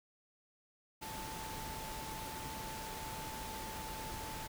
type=tone in noise; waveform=sine; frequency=880 Hz; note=A5; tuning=in tune; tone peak=-46 dBFS; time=1.01-4.48 s; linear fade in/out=20 ms; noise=pink; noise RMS=-45 dBFS; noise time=1.01-4.48 s; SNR=-4 dB; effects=none